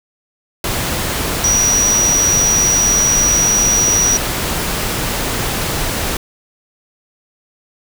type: tone in noise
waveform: sine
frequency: 5800 Hz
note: F#8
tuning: 35 cents flat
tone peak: -11 dBFS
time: 1.44-4.17 s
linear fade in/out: 2 ms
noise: pink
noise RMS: -19 dBFS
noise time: 0.64-6.17 s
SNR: +5 dB
effects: none